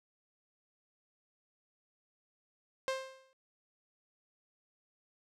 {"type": "tone with exponential decay", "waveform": "sawtooth", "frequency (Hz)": 528, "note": "C5", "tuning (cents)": 16, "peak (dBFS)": -26, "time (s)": [2.88, 3.33], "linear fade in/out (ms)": 0, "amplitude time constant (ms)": 96, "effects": ["low-pass 7000 Hz 12 dB/octave"]}